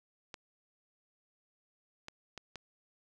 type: clicks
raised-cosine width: 0.2 ms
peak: -26 dBFS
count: 4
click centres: 0.342 / 2.084 / 2.377 / 2.557 s
effects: none